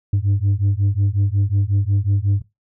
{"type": "beating tone pair", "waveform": "sine", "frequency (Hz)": [97.2, 102.7], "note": ["G2", "G#2"], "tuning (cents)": [-14, -19], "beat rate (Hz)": 5.5, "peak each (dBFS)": -16, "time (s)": [0.13, 2.42], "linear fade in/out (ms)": 5, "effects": ["noise-tail reverb RT60 0.2 s tail -19 dB re dry", "tanh soft clip ceiling -12 dBFS"]}